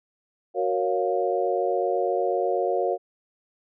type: chord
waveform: sine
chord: Gb major seventh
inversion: none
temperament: equal with one note detuned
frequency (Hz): 370 / 466.2 / 554.4 / 704.1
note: Gb4 / Bb4 / Db5 / F5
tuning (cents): 0 / 0 / 0 / +14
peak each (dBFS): -27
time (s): 0.54-2.98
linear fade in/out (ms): 50
effects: none